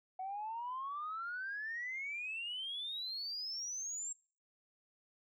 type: exponential sweep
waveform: sine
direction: up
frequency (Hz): 740 to 7600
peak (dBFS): -38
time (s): 0.19-4.13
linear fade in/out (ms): 5
effects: noise-tail reverb RT60 0.4 s tail -24 dB re dry + tanh soft clip ceiling -34 dBFS